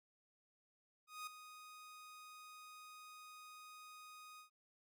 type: tone with ADSR envelope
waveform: sawtooth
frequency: 1244.5 Hz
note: D#6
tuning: in tune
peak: -40 dBFS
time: 1.07-4.5 s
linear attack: 200 ms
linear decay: 5 ms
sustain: -11 dB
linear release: 110 ms
effects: none